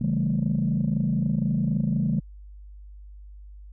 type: chord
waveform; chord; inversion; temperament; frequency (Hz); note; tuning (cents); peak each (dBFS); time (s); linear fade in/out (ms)
sine; A dominant seventh; first; equal; 138.59 / 164.81 / 196 / 220; C#3 / E3 / G3 / A3; 0 / 0 / 0 / 0; -26; 0.01-2.2; 5
effects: tanh soft clip ceiling -15 dBFS + added 50 Hz sine -41 dBFS peak until 3.72 s